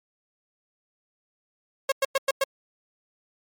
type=tone bursts; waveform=sawtooth; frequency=543 Hz; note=C#5; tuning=36 cents flat; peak=-16 dBFS; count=5; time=1.89-2.44 s; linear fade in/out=5 ms; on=30 ms; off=100 ms; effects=MP3 96 kbps